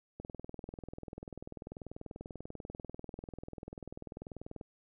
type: click train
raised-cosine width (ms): 2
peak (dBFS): -30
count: 91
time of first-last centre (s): 0.2-4.612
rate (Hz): 20.4
effects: none